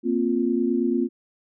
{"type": "chord", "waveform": "sine", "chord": "Bb suspended second", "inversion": "none", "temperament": "just", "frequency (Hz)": [233.1, 262.2, 349.6], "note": ["Bb3", "C4", "F4"], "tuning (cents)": [0, 4, 2], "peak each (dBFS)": -24, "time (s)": [0.03, 1.09], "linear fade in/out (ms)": 50, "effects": []}